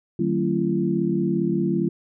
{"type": "tone cluster", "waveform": "sine", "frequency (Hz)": [152.5, 187.5, 224.9, 274.6, 339.8], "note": ["D#3", "F#3", "A3", "C#4", "F4"], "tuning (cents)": [-34, 23, 38, -16, -47], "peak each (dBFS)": [-28, -24, -27, -30, -24], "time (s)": [0.19, 1.89], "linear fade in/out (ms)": 5, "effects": []}